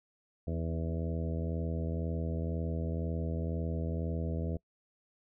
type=harmonic tone with a mistuned harmonic; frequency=82 Hz; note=E2; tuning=9 cents flat; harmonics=1 / 2 / 3 / 4 / 5 / 6 / 7 / 8; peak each=-34 / -37 / -42 / -45 / -46 / -44 / -48 / -47 dBFS; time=0.47-4.57 s; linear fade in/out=5 ms; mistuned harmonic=4; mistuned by=-30 cents; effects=noise-tail reverb RT60 0.1 s tail -24 dB re dry